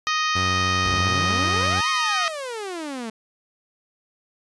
harmonic tone, 622.3 Hz, D#5, in tune, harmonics 2 / 3 / 4 / 5 / 6 / 7 / 8 / 9 / 10, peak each -23 / -27 / -29 / -31 / -33 / -34 / -35 / -36 / -37 dBFS, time 0.07-2.28 s, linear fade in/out 0 ms
sawtooth tone, 92.5 Hz, F#2, in tune, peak -21 dBFS, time 0.35-1.81 s, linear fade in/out 10 ms
sawtooth exponential two-way sweep, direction up then down, 53.9 to 1115 to 216.1 Hz, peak -25 dBFS, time 0.85-3.1 s, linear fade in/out 5 ms, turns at 1.89 s
effects resampled to 24000 Hz

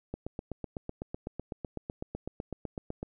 click train, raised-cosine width 2 ms, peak -22 dBFS, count 24, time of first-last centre 0.14-3.029 s, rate 7.96 Hz, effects none

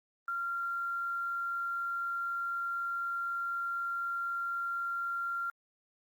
sine tone with quantisation, 1382 Hz, F6, 19 cents flat, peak -32 dBFS, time 0.28-5.5 s, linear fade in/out 2 ms, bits 10, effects Opus 24 kbps

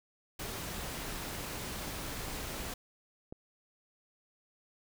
pink noise, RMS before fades -40 dBFS, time 0.39-2.74 s, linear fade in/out 5 ms
clicks, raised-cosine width 2 ms, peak -30 dBFS, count 3, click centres 1.88 / 2.283 / 3.325 s
effects none

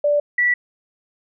sine tone pair in turn, 585 / 1954.1 Hz, D5 / B6, -7 / -19 cents, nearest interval octave + major sixth, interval 2088 cents, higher second, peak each -14 dBFS, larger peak neither, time 0.04-0.2 / 0.38-0.54 s, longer neither, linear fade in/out 5 ms, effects none

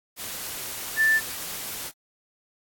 sine tone in noise, 1766 Hz, A6, 6 cents sharp, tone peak -17 dBFS, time 0.96-1.21 s, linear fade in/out 50 ms, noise white, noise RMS -34 dBFS, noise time 0.16-1.92 s, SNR +14 dB, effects AAC 64 kbps

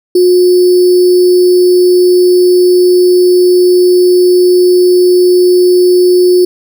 sine tone with sample-and-hold, 360.6 Hz, F#4, 45 cents flat, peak -3 dBFS, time 0.15-6.45 s, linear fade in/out 5 ms, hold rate 4900 Hz, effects none

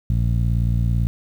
15% pulse tone with low-pass filter, 58 Hz, A#1, 8 cents flat, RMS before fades -19 dBFS, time 0.1-1.07 s, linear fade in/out 0 ms, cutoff 130 Hz, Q 1.1, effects 8-bit

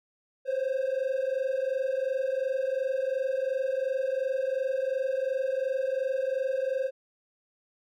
triangle tone pair together, 517 / 539.8 Hz, C5 / C#5, -21 / -46 cents, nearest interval minor second, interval 75 cents, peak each -26 dBFS, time 0.45-6.91 s, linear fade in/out 50 ms, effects tanh soft clip ceiling -21 dBFS

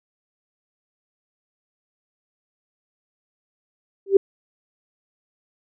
sine tone with exponential growth, 392 Hz, G4, in tune, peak -5 dBFS, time 4.06-4.17 s, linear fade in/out 5 ms, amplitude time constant 23 ms, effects none

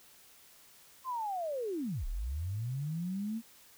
sine linear two-way sweep, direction down then up, 1065 to 30.55 to 232 Hz, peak -33 dBFS, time 1.04-3.42 s, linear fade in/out 50 ms, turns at 2.06 s, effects white hiss -59 dBFS RMS until 3.77 s

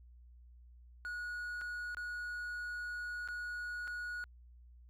triangle tone with dropouts, 1455 Hz, F#6, 29 cents flat, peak -37 dBFS, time 1.05-4.24 s, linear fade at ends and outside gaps 0 ms, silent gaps 1.612-1.616 / 1.947-1.97 / 3.276-3.286 / 3.874-3.878 s, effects added 60 Hz sine -55 dBFS peak until 4.89 s

